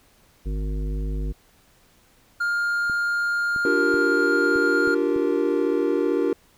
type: harmonic tone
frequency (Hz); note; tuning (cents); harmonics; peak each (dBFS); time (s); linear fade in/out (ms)
51.1; G#1; -27; 1 / 3 / 5 / 7 / 9; -24 / -34 / -38 / -41 / -43; 0.45-1.33; 20
type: tone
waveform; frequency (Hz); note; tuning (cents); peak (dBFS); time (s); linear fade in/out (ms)
triangle; 1408; F6; +14; -19; 2.4-4.95; 10
type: clicks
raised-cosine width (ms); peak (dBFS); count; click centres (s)
3; -25; 6; 2.898 / 3.562 / 3.943 / 4.559 / 4.875 / 5.162
type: chord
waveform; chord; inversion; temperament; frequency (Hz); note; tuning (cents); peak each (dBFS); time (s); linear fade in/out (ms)
triangle; G minor seventh; second; equal with one note detuned; 293.7 / 349.2 / 387.3 / 466.2; D4 / F4 / G4 / Bb4; 0 / 0 / -21 / 0; -23; 3.65-6.33; 2
effects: pink hiss -58 dBFS RMS until 6.57 s